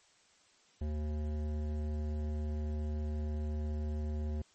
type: tone with hard clipping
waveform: sine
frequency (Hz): 75.6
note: D#2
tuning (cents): -49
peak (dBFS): -35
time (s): 0.81-4.42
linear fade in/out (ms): 5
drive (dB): 14
effects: white hiss -66 dBFS RMS until 4.54 s + MP3 32 kbps